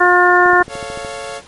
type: harmonic tone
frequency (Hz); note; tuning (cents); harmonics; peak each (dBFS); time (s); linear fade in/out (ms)
357; F4; +38; 1 / 2 / 3 / 4 / 5; -14 / -14 / -14 / -14 / -14; 0-0.63; 10
type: click train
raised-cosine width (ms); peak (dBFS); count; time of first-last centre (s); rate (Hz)
2; -17; 9; 0.46-1.048; 13.6
type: chord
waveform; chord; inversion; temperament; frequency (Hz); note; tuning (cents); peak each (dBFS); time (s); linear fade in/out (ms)
sawtooth; A augmented; none; equal; 440 / 554.4 / 698.5; A4 / C#5 / E#5; 0 / 0 / 0; -27 / -24 / -26; 0.68-1.42; 50
effects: pink hiss -42 dBFS RMS until 1.47 s + MP3 48 kbps